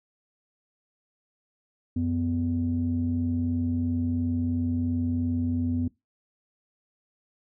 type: tone pair together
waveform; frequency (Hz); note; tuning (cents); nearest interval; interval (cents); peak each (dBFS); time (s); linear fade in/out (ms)
sine; 90.94 / 249.9; F#2 / B3; -29 / +21; octave + tritone; 1750; -27 / -25; 1.96-5.88; 5
effects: noise-tail reverb RT60 0.2 s tail -22 dB re dry + tanh soft clip ceiling -17 dBFS

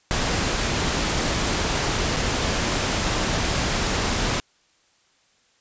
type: noise with dropouts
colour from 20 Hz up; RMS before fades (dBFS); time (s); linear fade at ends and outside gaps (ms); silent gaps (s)
pink; -23; 0.11-4.4; 0; 2.163-2.167
effects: white hiss -62 dBFS RMS until 5.6 s + resampled to 16000 Hz

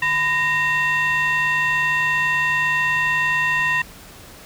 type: tone with frequency modulation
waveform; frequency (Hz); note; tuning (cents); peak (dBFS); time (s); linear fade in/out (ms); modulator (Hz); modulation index
sine; 1858; A#6; -6; -15; 0.02-3.82; 5; 853; 0.91
effects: tanh soft clip ceiling -14 dBFS + pink hiss -42 dBFS RMS until 4.45 s

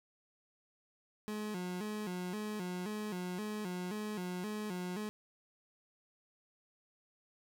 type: tone with vibrato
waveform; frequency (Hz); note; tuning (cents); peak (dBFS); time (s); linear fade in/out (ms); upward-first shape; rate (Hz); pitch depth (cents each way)
30% pulse; 195.5; G3; -4; -35; 1.28-5.09; 0; square; 1.9; 140
effects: none

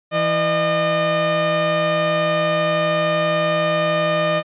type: tone pair together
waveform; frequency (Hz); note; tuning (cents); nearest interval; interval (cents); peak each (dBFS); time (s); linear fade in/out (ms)
sawtooth; 164.81 / 608.7; E3 / D#5; 0 / -38; octave + major seventh; 2262; -20 / -13; 0.11-4.43; 50
effects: resampled to 8000 Hz

